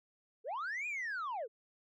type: linear two-way sweep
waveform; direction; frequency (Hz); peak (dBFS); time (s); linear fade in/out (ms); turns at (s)
sine; up then down; 402.7 to 2492 to 402.7; -34; 0.44-1.48; 50; 0.87
effects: tanh soft clip ceiling -35 dBFS